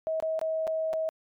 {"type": "tone with dropouts", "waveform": "sine", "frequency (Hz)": 639, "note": "D#5", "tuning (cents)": 46, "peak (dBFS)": -26, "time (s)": [0.07, 1.09], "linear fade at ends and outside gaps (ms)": 0, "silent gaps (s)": [[0.201, 0.225], [0.392, 0.414], [0.67, 0.676], [0.931, 0.936]], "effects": ["MP3 96 kbps"]}